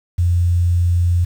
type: tone with quantisation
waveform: sine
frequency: 87.31 Hz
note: F2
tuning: in tune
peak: -12 dBFS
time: 0.18-1.25 s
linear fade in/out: 10 ms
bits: 7
effects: none